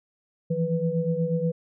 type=tone cluster; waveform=sine; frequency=162.3 / 170.6 / 493.9 Hz; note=E3 / F3 / B4; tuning=-27 / -40 / 0 cents; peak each=-27 dBFS; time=0.5-1.52 s; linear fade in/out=10 ms; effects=none